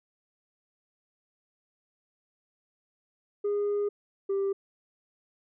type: tone pair in turn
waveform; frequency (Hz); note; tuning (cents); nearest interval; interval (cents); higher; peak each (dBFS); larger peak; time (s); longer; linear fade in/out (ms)
sine; 410 / 393.3; G#4 / G4; -22 / +6; minor second; 72; first; -23; neither; 3.44-3.89 / 4.29-4.53; first; 10
effects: tanh soft clip ceiling -24 dBFS